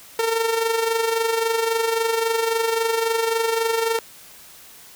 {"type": "tone with amplitude modulation", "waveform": "sawtooth", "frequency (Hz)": 454.6, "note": "A#4", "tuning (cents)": -43, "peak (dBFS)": -13, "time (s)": [0.19, 3.99], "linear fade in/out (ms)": 2, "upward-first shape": "sine", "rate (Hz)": 23.7, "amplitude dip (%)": 55, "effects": ["white hiss -45 dBFS RMS until 4.95 s"]}